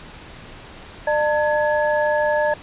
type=tone cluster; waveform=sine; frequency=601 / 897 / 1686 Hz; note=D5 / A5 / G#6; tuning=+40 / +33 / +26 cents; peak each=-18 / -23 / -24 dBFS; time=1.07-2.54 s; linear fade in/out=5 ms; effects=pink hiss -40 dBFS RMS until 2.62 s + resampled to 8000 Hz